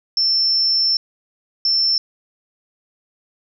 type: tone bursts at uneven times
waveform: sine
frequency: 5360 Hz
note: E8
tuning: 28 cents sharp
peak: -14 dBFS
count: 2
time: 0.17-0.97 / 1.65-1.98 s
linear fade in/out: 2 ms
effects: none